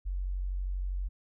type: tone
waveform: sine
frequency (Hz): 46.25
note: F#1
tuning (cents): 0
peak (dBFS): -30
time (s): 0.05-1.09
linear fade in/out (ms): 20
effects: none